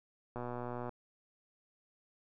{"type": "click train", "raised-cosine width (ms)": 1, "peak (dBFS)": -27, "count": 66, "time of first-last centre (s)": [0.36, 0.893], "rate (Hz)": 122, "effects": []}